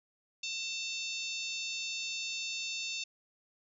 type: harmonic tone with a mistuned harmonic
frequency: 890 Hz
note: A5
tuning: 20 cents sharp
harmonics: 3 / 4 / 5 / 6 / 7 / 8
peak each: -39 / -41 / -43 / -45 / -46 / -47 dBFS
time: 0.43-3.04 s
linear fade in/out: 5 ms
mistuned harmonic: 4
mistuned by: +32 cents
effects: none